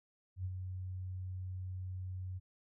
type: tone with ADSR envelope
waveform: sine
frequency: 92.5 Hz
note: F#2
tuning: in tune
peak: -34 dBFS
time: 0.36-2.4 s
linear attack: 88 ms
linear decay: 45 ms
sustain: -5 dB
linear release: 28 ms
effects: none